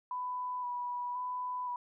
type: tone with vibrato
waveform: sine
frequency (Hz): 987.8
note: B5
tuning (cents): 0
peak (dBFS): -34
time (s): 0.11-1.76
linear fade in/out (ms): 2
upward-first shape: square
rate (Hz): 0.96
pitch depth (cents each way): 16
effects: none